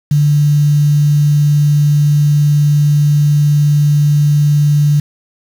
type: tone with quantisation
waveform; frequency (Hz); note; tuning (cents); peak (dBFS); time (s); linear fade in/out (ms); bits
sine; 146.83; D3; 0; -7; 0.11-5; 5; 5
effects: none